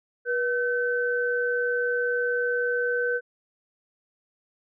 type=tone pair together; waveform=sine; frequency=484.5 / 1528.4 Hz; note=B4 / G6; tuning=-33 / -44 cents; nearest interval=octave + minor sixth; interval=1989 cents; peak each=-25 / -26 dBFS; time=0.25-3.21 s; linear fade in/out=50 ms; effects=none